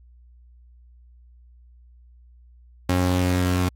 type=tone pair together; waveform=sawtooth; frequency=90.5 / 271.2 Hz; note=F#2 / C#4; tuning=-38 / -38 cents; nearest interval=octave + perfect fifth; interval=1900 cents; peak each=-16 / -23 dBFS; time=2.89-3.69 s; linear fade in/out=5 ms; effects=added 60 Hz sine -48 dBFS peak until 3.75 s + AAC 64 kbps